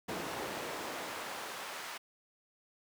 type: noise with high-pass filter sweep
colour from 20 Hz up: brown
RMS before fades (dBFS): -41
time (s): 0.08-1.98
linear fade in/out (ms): 10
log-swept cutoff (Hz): 350 to 1200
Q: 0.73
effects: none